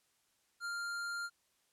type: tone with hard clipping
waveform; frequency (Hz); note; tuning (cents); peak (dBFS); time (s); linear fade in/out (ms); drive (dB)
sine; 1396.9; F6; 0; -39; 0.6-1.3; 50; 15
effects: white hiss -75 dBFS RMS until 1.72 s + low-pass 11000 Hz 12 dB/octave